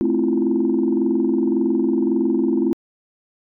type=chord; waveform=sine; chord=F major seventh; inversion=first; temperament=just; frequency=218.3 / 261.9 / 327.4 / 349.2 Hz; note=A3 / C4 / E4 / F4; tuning=-13 / +2 / -12 / 0 cents; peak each=-22 / -20 / -20 / -21 dBFS; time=0.01-2.73 s; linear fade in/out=0 ms; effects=tanh soft clip ceiling -9 dBFS